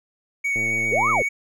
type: tone with vibrato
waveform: triangle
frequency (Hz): 2236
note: C#7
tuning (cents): +14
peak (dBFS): -19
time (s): 0.44-1.29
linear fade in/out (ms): 10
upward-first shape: sine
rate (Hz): 7.3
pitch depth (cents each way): 13
type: click train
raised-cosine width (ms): 2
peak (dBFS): -21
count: 74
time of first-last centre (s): 0.56-1.218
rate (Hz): 111
type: linear two-way sweep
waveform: sine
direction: up then down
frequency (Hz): 349.7 to 1318.5 to 349.7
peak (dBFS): -19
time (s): 0.91-1.23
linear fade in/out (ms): 20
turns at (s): 1.1
effects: none